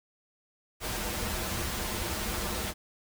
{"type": "noise with comb filter", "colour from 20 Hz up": "pink", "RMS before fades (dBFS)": -33, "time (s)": [0.8, 2.74], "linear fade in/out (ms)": 50, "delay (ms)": 7.2, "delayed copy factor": -0.65, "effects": []}